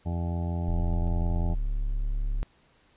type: harmonic tone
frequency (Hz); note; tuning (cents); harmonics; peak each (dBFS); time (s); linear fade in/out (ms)
85.5; F2; -36; 1 / 2 / 3 / 4 / 5 / 7 / 8 / 9 / 10; -28 / -33 / -41 / -43 / -47 / -44 / -48 / -46 / -47; 0.05-1.55; 20
type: tone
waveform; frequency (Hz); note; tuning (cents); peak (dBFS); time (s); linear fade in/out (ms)
triangle; 35.57; C#1; +45; -23; 0.68-2.43; 0
effects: pink hiss -63 dBFS RMS until 2.96 s + resampled to 8000 Hz

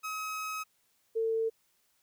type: tone pair in turn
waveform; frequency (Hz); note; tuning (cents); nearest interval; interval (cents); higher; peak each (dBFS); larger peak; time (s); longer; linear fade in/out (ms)
30% pulse / sine; 1274 / 449.3; D#6 / A4; +41 / +36; octave + tritone; 1805; first; -32 / -27; second; 0.03-0.64 / 1.15-1.5; first; 20
effects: white hiss -72 dBFS RMS until 2.02 s

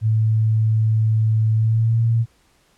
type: tone with pitch glide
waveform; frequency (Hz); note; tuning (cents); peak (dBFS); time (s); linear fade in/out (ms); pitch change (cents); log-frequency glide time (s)
sine; 110 to 114.8; A2 to A#2; 0 to -26; -14; 0.01-2.26; 50; +74; 1.54-2.01
effects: pink hiss -59 dBFS RMS until 2.77 s + low-pass 11000 Hz 12 dB/octave

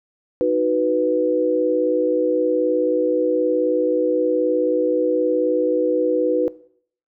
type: chord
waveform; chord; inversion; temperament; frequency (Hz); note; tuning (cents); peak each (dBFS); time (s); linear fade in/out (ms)
sine; B major; first; equal; 311.1 / 370 / 493.9; D#4 / F#4 / B4; 0 / 0 / 0; -23 / -22 / -17; 0.41-6.48; 0
effects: noise-tail reverb RT60 0.6 s tail -19 dB re dry

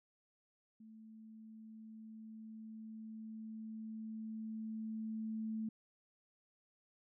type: tone with level ramp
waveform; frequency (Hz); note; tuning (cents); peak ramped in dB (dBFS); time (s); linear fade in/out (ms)
sine; 220; A3; 0; -54 to -37; 0.8-5.69; 5
effects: none

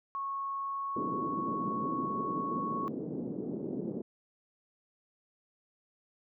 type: tone with pitch glide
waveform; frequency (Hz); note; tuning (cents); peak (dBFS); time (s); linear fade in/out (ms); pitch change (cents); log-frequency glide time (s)
sine; 1100 to 1107; C#6 to C#6; -14 to -3; -33; 0.15-2.88; 0; +11; 0.58-1.12
type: band-pass noise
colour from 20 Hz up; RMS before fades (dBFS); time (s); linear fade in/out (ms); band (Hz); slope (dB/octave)
pink; -37; 0.96-4.02; 5; 190 to 410; 24
effects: none

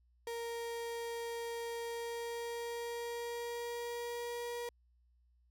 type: tone with pitch glide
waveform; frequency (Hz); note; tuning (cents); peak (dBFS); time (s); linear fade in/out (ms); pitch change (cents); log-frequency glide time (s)
35% pulse; 466.2 to 477.1; A#4 to A#4; 0 to +40; -37; 0.27-4.69; 2; +40; 1.82-4.53
effects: added 60 Hz sine -67 dBFS peak until 5.5 s

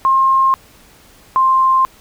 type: tone pair in turn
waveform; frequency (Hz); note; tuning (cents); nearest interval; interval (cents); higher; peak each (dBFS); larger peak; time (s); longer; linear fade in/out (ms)
sine; 1066 / 1051.3; C6 / C6; +32 / +8; unison; 24; first; -9; neither; 0.05-0.54 / 1.36-1.85; neither; 0
effects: pink hiss -46 dBFS RMS until 2 s

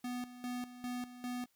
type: tone with tremolo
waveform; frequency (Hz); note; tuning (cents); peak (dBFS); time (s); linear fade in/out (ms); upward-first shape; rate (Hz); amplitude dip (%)
square; 246.9; B3; 0; -38; 0.04-1.46; 5; square; 2.5; 75
effects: white hiss -75 dBFS RMS until 1.55 s

